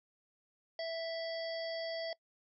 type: harmonic tone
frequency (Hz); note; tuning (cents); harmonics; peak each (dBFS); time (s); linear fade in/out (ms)
659.3; E5; 0; 1 / 3 / 5 / 7 / 8; -37 / -47 / -50 / -46 / -52; 0.79-2.13; 2
effects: noise-tail reverb RT60 0.1 s tail -22 dB re dry

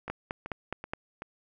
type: two click trains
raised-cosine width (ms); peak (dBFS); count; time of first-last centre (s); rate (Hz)
0.5; -23 / -17; 4 / 5; 0.08-1.221 / 0.1-0.935; 2.63 / 4.79
effects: none

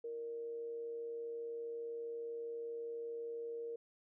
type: tone with amplitude modulation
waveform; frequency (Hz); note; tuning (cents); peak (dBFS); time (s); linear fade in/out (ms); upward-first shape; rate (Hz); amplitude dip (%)
sine; 466.2; A#4; 0; -39; 0.04-3.76; 5; sine; 135; 30
effects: none

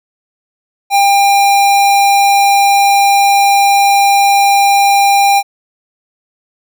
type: tone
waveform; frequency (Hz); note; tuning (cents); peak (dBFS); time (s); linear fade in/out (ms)
square; 799; G5; +33; -7; 0.9-5.43; 50
effects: none

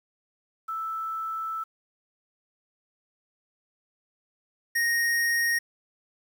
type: tone pair in turn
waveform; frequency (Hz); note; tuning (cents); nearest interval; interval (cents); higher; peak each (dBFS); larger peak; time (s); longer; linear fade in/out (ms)
sine / square; 1318.5 / 1864.6; E6 / A#6; 0 / 0; tritone; 600; second; -29 / -23; second; 0.68-1.64 / 4.75-5.59; first; 10
effects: 9-bit

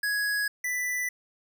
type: tone pair in turn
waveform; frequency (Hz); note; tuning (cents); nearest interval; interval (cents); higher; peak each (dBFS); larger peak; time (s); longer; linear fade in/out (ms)
square; 1668 / 1983.6; G#6 / B6; +7 / +7; minor third; 300; second; -26 / -28; first; 0.03-0.48 / 0.64-1.09; neither; 5
effects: none

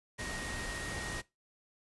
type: tone in noise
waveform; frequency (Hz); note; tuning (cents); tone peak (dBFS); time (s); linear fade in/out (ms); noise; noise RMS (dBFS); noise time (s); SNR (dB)
sine; 1872; A#6; +7; -43; 0.18-1.22; 20; pink; -40; 0.18-1.22; -6
effects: noise-tail reverb RT60 0.2 s tail -19 dB re dry + resampled to 24000 Hz

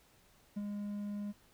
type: tone with ADSR envelope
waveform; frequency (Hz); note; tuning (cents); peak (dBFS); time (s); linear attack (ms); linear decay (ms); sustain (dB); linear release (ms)
triangle; 205.2; G#3; -21; -32; 0.56-1.33; 13; 33; -3; 28
effects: pink hiss -66 dBFS RMS until 1.53 s

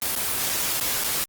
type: noise with dropouts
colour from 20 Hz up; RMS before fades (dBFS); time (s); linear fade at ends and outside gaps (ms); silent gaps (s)
white; -25; 0.02-1.24; 0; 0.152-0.162 / 0.493-0.497 / 0.799-0.81 / 1.038-1.044
effects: Opus 24 kbps

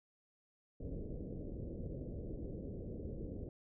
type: low-pass noise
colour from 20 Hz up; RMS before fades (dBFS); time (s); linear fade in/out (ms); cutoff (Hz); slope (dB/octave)
pink; -44; 0.8-3.49; 2; 540; 48
effects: none

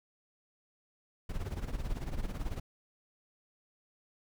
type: noise with tremolo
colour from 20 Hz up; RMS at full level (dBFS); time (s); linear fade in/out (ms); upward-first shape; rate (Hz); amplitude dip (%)
brown; -33; 1.29-2.6; 5; sine; 18; 75
effects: none

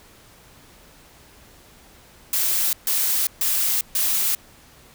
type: noise bursts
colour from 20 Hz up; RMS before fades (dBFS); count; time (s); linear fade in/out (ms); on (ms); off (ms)
blue; -21; 4; 2.33-4.35; 2; 400; 140
effects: pink hiss -50 dBFS RMS until 4.94 s

